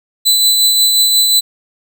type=tone with tremolo; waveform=sawtooth; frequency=4000 Hz; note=B7; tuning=21 cents sharp; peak=-4 dBFS; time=0.25-1.41 s; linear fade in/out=20 ms; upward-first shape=triangle; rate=5.6 Hz; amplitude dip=35%; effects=none